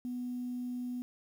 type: tone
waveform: sine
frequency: 247.1 Hz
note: B3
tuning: 1 cent sharp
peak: -34 dBFS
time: 0.05-1.02 s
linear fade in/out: 0 ms
effects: tanh soft clip ceiling -30 dBFS + 10-bit